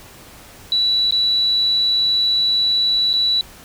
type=tone with dropouts; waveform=sine; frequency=3941 Hz; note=B7; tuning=4 cents flat; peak=-14 dBFS; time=0.72-3.41 s; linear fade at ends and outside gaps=1 ms; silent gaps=1.109-1.123 / 3.131-3.137 s; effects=pink hiss -42 dBFS RMS until 3.64 s